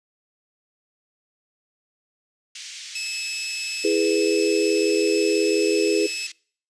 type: band-pass noise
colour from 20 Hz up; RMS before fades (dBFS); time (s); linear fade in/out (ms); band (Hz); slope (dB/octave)
white; -38; 2.55-6.32; 5; 2100 to 6800; 24
type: tone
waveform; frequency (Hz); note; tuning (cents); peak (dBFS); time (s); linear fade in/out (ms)
20% pulse; 2600; E7; -24; -23; 2.95-6.27; 5
type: chord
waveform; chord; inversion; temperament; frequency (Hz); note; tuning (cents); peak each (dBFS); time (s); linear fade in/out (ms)
sine; E major; none; equal; 329.6 / 415.3 / 493.9; E4 / G#4 / B4; 0 / 0 / 0; -23 / -20 / -25; 3.84-6.07; 10
effects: noise-tail reverb RT60 0.5 s tail -24 dB re dry + resampled to 22050 Hz